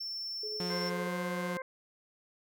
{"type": "tone", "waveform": "triangle", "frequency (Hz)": 5390, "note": "E8", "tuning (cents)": 38, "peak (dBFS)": -35, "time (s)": [0, 0.9], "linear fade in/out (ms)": 10}
{"type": "tone with tremolo", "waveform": "sine", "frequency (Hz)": 427.7, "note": "A4", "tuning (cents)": -49, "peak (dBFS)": -39, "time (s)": [0.43, 1.08], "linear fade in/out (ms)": 5, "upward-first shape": "square", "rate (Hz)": 11, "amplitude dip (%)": 25}
{"type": "tone with pitch glide", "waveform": "sawtooth", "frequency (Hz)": [178, 179.86], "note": ["F3", "F#3"], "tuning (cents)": [33, -49], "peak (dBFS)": -31, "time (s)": [0.6, 1.57], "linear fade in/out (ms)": 0, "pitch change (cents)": 18, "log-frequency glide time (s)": [0.88, 1.1]}
{"type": "harmonic tone", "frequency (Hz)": 523.3, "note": "C5", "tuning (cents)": 0, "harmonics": [1, 2, 3, 4], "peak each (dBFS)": [-39, -42, -44, -45], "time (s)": [0.7, 1.62], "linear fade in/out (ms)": 2}
{"effects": []}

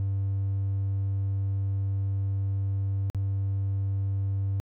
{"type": "tone with dropouts", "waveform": "triangle", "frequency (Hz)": 98, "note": "G2", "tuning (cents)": 0, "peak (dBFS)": -22, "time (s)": [0, 4.6], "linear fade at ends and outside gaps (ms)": 0, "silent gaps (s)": [3.1, 3.147], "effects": ["tanh soft clip ceiling -20 dBFS"]}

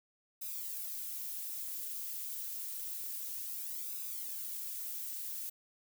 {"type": "noise with flanger", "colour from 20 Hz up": "violet", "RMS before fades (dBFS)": -41, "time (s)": [0.41, 5.5], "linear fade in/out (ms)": 10, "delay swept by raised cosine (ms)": [0.79, 5.39], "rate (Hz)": 0.28, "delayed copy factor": 0.75, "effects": []}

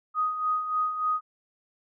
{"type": "tone with tremolo", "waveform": "sine", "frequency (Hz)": 1248, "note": "D#6", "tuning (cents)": 5, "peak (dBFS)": -22, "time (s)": [0.14, 1.21], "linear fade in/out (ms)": 50, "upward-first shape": "sine", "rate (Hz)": 3.4, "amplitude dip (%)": 60, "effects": []}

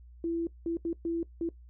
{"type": "tone bursts at uneven times", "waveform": "sine", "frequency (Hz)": 334.8, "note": "E4", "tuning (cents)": 27, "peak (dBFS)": -28, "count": 5, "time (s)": [[0.24, 0.47], [0.66, 0.77], [0.85, 0.93], [1.05, 1.23], [1.41, 1.49]], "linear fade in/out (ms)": 2, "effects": ["noise-tail reverb RT60 0.1 s tail -19 dB re dry", "added 60 Hz sine -49 dBFS peak until 1.69 s"]}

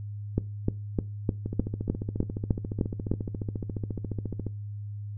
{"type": "two click trains", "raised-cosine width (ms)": 3, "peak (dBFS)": [-11, -19], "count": [10, 44], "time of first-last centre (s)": [[0.38, 3.116], [1.46, 4.467]], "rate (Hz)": [3.29, 14.3], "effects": ["noise-tail reverb RT60 0.3 s tail -20 dB re dry", "added 103 Hz sine -34 dBFS peak until 5.17 s"]}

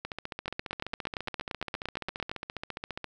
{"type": "two click trains", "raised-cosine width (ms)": 0.3, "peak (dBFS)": [-19, -16], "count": [45, 17], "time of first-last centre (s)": [[0.05, 3.043], [0.48, 2.315]], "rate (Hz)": [14.7, 8.72], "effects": []}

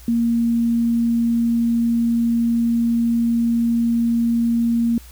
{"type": "tone", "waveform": "sine", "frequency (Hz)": 233.1, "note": "A#3", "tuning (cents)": 0, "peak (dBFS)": -15, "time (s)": [0.08, 4.98], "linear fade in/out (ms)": 2, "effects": ["added 60 Hz sine -40 dBFS peak until 5.11 s", "white hiss -47 dBFS RMS until 5.11 s"]}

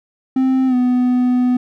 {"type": "tone with pitch glide", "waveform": "triangle", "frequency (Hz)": [261.6, 249.2], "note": ["C4", "B3"], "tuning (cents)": [0, 16], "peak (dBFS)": -10, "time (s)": [0.36, 1.57], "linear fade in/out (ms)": 5, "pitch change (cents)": -84, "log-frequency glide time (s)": [0.67, 0.75], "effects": []}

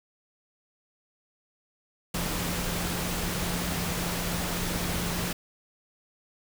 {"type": "tone in noise", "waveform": "sine", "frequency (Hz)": 175.3, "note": "F3", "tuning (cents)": 7, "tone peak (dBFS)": -34, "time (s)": [2.14, 5.33], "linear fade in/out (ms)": 5, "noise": "pink", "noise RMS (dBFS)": -31, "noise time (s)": [2.14, 5.33], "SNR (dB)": -6, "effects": []}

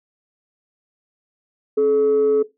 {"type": "tone pair together", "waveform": "sine", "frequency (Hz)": [270, 430.1], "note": ["C#4", "A4"], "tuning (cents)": [-45, -39], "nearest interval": "minor sixth", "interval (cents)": 806, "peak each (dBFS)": [-24, -12], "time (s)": [1.77, 2.43], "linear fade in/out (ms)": 10, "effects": ["noise-tail reverb RT60 0.2 s tail -18 dB re dry", "tanh soft clip ceiling -11 dBFS"]}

